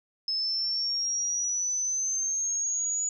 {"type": "exponential sweep", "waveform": "sine", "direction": "up", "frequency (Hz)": [5190, 6900], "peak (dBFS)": -26, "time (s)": [0.28, 3.09], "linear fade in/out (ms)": 2, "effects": []}